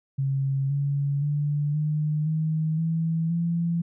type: tone with pitch steps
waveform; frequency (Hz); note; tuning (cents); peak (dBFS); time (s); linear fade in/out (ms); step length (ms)
sine; 136.4 / 141.37 / 146.53 / 151.87 / 157.41 / 163.15 / 169.1; C#3 / C#3 / D3 / D#3 / D#3 / E3 / E3; -28 / +34 / -4 / -42 / +20 / -18 / +44; -22; 0.18-3.82; 10; 520
effects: none